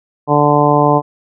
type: harmonic tone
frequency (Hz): 146.83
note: D3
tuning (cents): 0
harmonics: 1 / 2 / 3 / 4 / 5 / 6 / 7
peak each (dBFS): -16 / -16 / -16 / -16 / -16 / -16 / -16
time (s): 0.27-1.02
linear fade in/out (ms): 50
effects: none